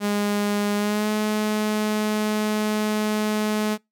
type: tone with pitch glide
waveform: sawtooth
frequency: 205.5 to 213.1 Hz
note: G#3 to G#3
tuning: -18 to +45 cents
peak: -17 dBFS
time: 0-3.78 s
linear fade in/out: 50 ms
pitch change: +63 cents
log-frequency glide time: 0.76-1.09 s
effects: noise-tail reverb RT60 0.2 s tail -26 dB re dry